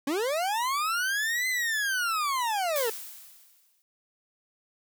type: linear two-way sweep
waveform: 40% pulse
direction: up then down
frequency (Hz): 262.6 to 2060 to 430.2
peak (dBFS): -25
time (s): 0.07-2.9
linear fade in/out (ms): 5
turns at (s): 1.48
type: noise with exponential decay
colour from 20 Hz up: blue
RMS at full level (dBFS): -31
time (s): 2.76-3.82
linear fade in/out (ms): 0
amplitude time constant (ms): 230
effects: none